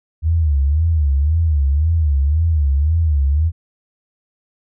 sine tone with vibrato, 75.6 Hz, D#2, 49 cents flat, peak -12 dBFS, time 0.22-3.52 s, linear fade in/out 50 ms, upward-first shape sine, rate 1.9 Hz, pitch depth 170 cents each way, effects none

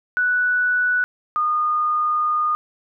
sine tone pair in turn, 1480 / 1223.9 Hz, F#6 / D#6, 0 / -29 cents, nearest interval minor third, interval 329 cents, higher first, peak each -16 / -17 dBFS, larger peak first, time 0.17-1.04 / 1.36-2.55 s, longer second, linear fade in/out 0 ms, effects none

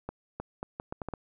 accelerating click train, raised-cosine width 1 ms, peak -21 dBFS, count 8, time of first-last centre 0.09-1.137 s, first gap 310 ms, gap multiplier 0.74, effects none

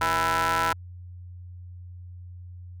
sawtooth ring-modulated tone, 170.8 Hz, F3, 38 cents flat, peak -15 dBFS, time 0.01-0.73 s, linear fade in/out 5 ms, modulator 1160 Hz, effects added 89 Hz sine -39 dBFS peak until 2.8 s

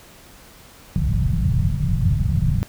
white low-pass noise, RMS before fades -19 dBFS, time 0.96-2.63 s, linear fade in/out 0 ms, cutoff 170 Hz, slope 48 dB/octave, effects pink hiss -46 dBFS RMS until 2.68 s

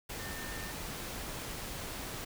sine tone in noise, 1800 Hz, A6, 39 cents sharp, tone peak -46 dBFS, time 0.19-0.72 s, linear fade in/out 10 ms, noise pink, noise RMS -41 dBFS, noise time 0.09-2.25 s, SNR -8 dB, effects none

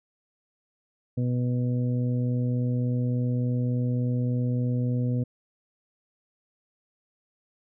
harmonic tone, 123.47 Hz, B2, in tune, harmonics 1 / 2 / 3 / 4 / 5, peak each -24 / -29 / -45 / -37 / -47 dBFS, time 1.17-5.24 s, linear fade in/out 10 ms, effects none

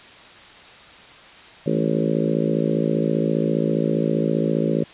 harmonic tone with a mistuned harmonic, 55 Hz, A1, in tune, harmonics 3 / 4 / 5 / 6 / 7 / 8 / 9 / 10, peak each -24 / -25 / -26 / -27 / -27 / -28 / -29 / -29 dBFS, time 1.66-4.84 s, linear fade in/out 5 ms, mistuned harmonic 3, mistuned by -44 cents, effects white hiss -44 dBFS RMS until 4.93 s + resampled to 8000 Hz

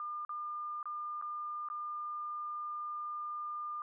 sine tone with dropouts, 1204 Hz, D6, 43 cents sharp, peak -37 dBFS, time 0-3.82 s, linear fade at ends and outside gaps 1 ms, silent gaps 0.25-0.293 / 0.829-0.856 / 1.214-1.223 / 1.687-1.7 s, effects none

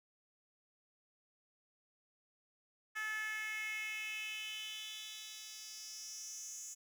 10% pulse tone with high-pass filter sweep, 432.2 Hz, A4, 31 cents flat, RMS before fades -44 dBFS, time 2.95-6.75 s, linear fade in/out 20 ms, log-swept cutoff 1600 to 7000 Hz, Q 4.7, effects none

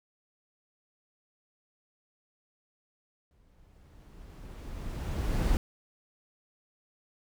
brown noise with exponential growth, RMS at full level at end -25 dBFS, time 3.31-5.57 s, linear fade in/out 1 ms, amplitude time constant 490 ms, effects none

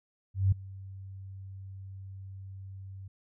sine tone with ADSR envelope, 96.3 Hz, G2, 30 cents flat, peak -19 dBFS, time 0.34-3.08 s, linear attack 180 ms, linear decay 6 ms, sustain -22 dB, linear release 6 ms, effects none

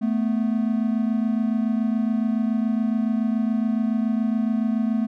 triangle tone pair together, 220 / 247.1 Hz, A3 / B3, 0 / +1 cents, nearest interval major second, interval 201 cents, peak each -19 / -23 dBFS, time 0.01-5.07 s, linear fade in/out 20 ms, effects none

